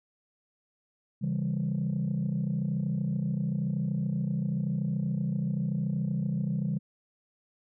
sine chord, C# diminished, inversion none, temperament just, 138.59 / 166.31 / 199.57 Hz, C#3 / E3 / G3, 0 / +16 / +31 cents, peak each -30 dBFS, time 1.21-6.79 s, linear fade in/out 20 ms, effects tanh soft clip ceiling -22 dBFS

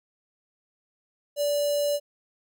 square tone with notch filter, 581 Hz, D5, 19 cents flat, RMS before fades -25 dBFS, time 1.36-2 s, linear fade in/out 50 ms, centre 1800 Hz, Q 0.82, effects none

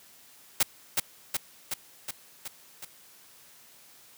white noise with echo, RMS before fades -22 dBFS, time 0.6-0.63 s, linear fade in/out 5 ms, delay 370 ms, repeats 6, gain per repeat -3 dB, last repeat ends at 2.85 s, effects white hiss -55 dBFS RMS until 4.17 s + high-pass 80 Hz 12 dB/octave

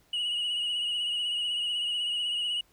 sine tone with vibrato, 2905 Hz, F#7, 32 cents flat, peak -25 dBFS, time 0.13-2.61 s, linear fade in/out 5 ms, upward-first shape sine, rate 16 Hz, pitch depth 38 cents each way, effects tanh soft clip ceiling -26 dBFS + pink hiss -65 dBFS RMS until 2.72 s

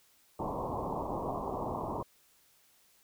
white low-pass noise, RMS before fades -36 dBFS, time 0.39-2.03 s, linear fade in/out 5 ms, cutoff 1100 Hz, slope 96 dB/octave, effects white hiss -66 dBFS RMS until 3.03 s

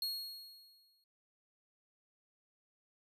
45% pulse tone with exponential decay, 4300 Hz, C8, 47 cents sharp, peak -33 dBFS, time 0.02-1.04 s, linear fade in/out 2 ms, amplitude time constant 220 ms, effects resampled to 32000 Hz

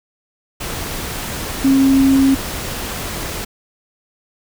sine tone in noise, 269.8 Hz, C#4, 47 cents flat, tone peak -9 dBFS, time 1.64-2.35 s, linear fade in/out 10 ms, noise pink, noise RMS -25 dBFS, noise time 0.6-3.45 s, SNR +13 dB, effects none

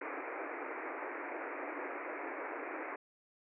pink band-pass noise, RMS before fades -42 dBFS, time 0.01-2.96 s, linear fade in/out 5 ms, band 280 to 2400 Hz, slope 96 dB/octave, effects none

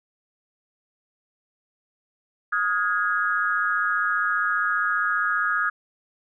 sine tone cluster, 1250 / 1435 / 1655 Hz, D#6 / F6 / G#6, +8 / +47 / -6 cents, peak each -25 dBFS, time 2.52-5.7 s, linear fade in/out 10 ms, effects none

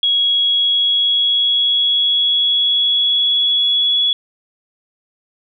sine tone with pitch glide, 3322 to 3380 Hz, G#7 to G#7, 0 to +30 cents, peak -12 dBFS, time 0.03-4.13 s, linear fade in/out 2 ms, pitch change +30 cents, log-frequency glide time 0.19-3.99 s, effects none

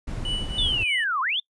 brown noise, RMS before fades -30 dBFS, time 0.07-0.84 s, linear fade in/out 10 ms
triangle tone with tremolo, 2960 Hz, F#7, in tune, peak -23 dBFS, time 0.25-1.04 s, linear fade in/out 2 ms, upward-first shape triangle, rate 3.3 Hz, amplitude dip 90%
sine linear two-way sweep, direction down then up, 3637 to 1000 to 3637 Hz, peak -22 dBFS, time 0.58-1.4 s, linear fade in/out 5 ms, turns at 1.21 s
effects noise-tail reverb RT60 0.1 s tail -26 dB re dry + resampled to 24000 Hz

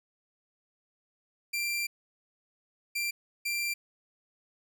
sawtooth tone bursts at uneven times, 2366 Hz, D7, 12 cents sharp, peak -26 dBFS, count 3, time 1.53-1.87 / 2.95-3.11 / 3.45-3.74 s, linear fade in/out 10 ms, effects none

